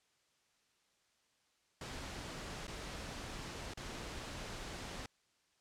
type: noise with dropouts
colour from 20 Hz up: pink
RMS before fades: -45 dBFS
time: 1.81-5.06 s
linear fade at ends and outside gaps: 2 ms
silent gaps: 2.669-2.679 / 3.737-3.773 s
effects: white hiss -75 dBFS RMS until 5.6 s + low-pass 7000 Hz 12 dB/octave